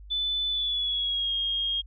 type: tone with pitch glide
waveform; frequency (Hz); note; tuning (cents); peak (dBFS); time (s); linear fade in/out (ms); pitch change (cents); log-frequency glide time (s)
sine; 3500 to 3247; A7 to G#7; -10 to -40; -25; 0.1-1.82; 20; -130; 0.49-1.33
effects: added 50 Hz sine -43 dBFS peak until 1.86 s